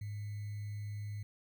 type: tone with sample-and-hold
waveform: sine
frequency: 103.83 Hz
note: G#2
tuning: in tune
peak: -38 dBFS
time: 0.01-1.23 s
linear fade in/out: 5 ms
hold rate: 2100 Hz
effects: none